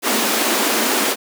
pink high-pass noise, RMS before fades -18 dBFS, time 0.02-1.16 s, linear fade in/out 50 ms, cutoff 210 Hz, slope 96 dB/octave, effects none

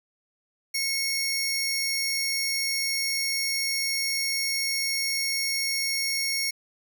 sawtooth tone pair together, 2182 / 5559 Hz, C#7 / F8, -28 / -9 cents, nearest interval octave + major third, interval 1619 cents, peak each -25 dBFS, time 0.74-6.51 s, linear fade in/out 10 ms, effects none

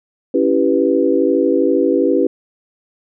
sine chord, C# half-diminished seventh, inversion none, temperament equal, 277.2 / 329.6 / 392 / 493.9 Hz, C#4 / E4 / G4 / B4, 0 / 0 / 0 / 0 cents, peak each -17 dBFS, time 0.34-2.27 s, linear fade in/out 5 ms, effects none

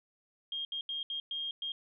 sine tone bursts at uneven times, 3227 Hz, G7, 50 cents sharp, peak -34 dBFS, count 6, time 0.52-0.65 / 0.72-0.81 / 0.89-1.03 / 1.1-1.2 / 1.31-1.51 / 1.62-1.72 s, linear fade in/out 2 ms, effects none

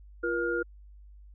sine tone cluster, 345.6 / 476.4 / 1417 Hz, F4 / A#4 / F6, -18 / +38 / +25 cents, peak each -31 dBFS, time 0.23-0.63 s, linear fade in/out 10 ms, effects added 50 Hz sine -48 dBFS peak until 1.34 s

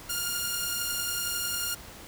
5% pulse beating tone pair, 1410 / 1421 Hz, F6 / F6, +16 / +30 cents, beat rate 11 Hz, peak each -18 / -24 dBFS, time 0.09-1.75 s, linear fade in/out 10 ms, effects pink hiss -46 dBFS RMS until 2.07 s

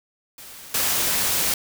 white noise with level steps, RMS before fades -41 / -22 dBFS, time 0.38-1.54 s, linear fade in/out 2 ms, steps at 0.74 s, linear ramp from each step 5 ms, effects none

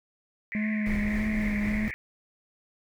pink band-pass noise, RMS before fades -37 dBFS, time 0.52-1.94 s, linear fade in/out 0 ms, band 1800 to 2300 Hz, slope 96 dB/octave
triangle tone with vibrato, 211.1 Hz, G#3, 29 cents sharp, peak -24 dBFS, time 0.55-1.88 s, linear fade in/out 0 ms, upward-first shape triangle, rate 1.7 Hz, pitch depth 38 cents each way
brown noise with tremolo, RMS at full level -32 dBFS, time 0.86-1.91 s, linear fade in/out 0 ms, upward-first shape triangle, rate 3.9 Hz, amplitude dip 35%
effects none

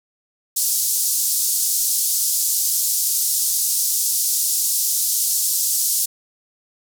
white band-pass noise, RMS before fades -20 dBFS, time 0.56-6.06 s, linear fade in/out 10 ms, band 5100 to 14000 Hz, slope 24 dB/octave, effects none

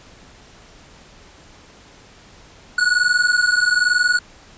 square tone pair together, 1450.9 / 1472 Hz, F#6 / F#6, -34 / -9 cents, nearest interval unison, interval 25 cents, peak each -18 dBFS, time 2.78-4.19 s, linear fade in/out 5 ms, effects pink hiss -46 dBFS RMS until 4.57 s + resampled to 16000 Hz

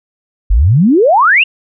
sine exponential sweep, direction up, 43.31 to 2910 Hz, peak -5 dBFS, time 0.5-1.44 s, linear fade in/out 10 ms, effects none

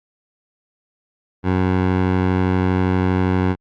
15% pulse tone, 92.5 Hz, F#2, in tune, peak -9 dBFS, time 1.43-3.56 s, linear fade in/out 50 ms, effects low-pass 2000 Hz 12 dB/octave + Opus 48 kbps

